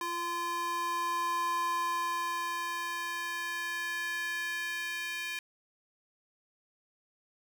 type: tone with high-pass filter sweep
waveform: square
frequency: 343.8 Hz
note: F4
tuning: 27 cents flat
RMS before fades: -34 dBFS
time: 0.01-5.39 s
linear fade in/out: 2 ms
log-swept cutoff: 750 to 2100 Hz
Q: 3.4
effects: none